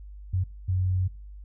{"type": "tone bursts at uneven times", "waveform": "sine", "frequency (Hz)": 92.5, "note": "F#2", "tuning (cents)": 0, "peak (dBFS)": -22, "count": 2, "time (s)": [[0.33, 0.44], [0.68, 1.08]], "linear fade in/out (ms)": 10, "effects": ["noise-tail reverb RT60 0.5 s tail -23 dB re dry", "added 50 Hz sine -40 dBFS peak until 1.44 s"]}